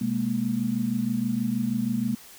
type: tone cluster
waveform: sine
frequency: 126.4 / 208.1 / 234.4 Hz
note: B2 / G#3 / A#3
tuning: +41 / +4 / +10 cents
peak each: -33 / -27 / -26 dBFS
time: 0.01-2.15 s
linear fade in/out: 5 ms
effects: white hiss -48 dBFS RMS until 2.38 s